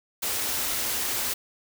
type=band-stop noise; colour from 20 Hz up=white; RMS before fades=-28 dBFS; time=0.22-1.34 s; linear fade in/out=10 ms; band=130 to 200 Hz; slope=96 dB/octave; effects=none